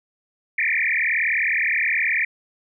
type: tone with frequency modulation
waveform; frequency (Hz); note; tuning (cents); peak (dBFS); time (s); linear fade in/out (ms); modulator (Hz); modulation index
sine; 2089; C7; -3; -18; 0.58-2.25; 5; 39.2; 8
effects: none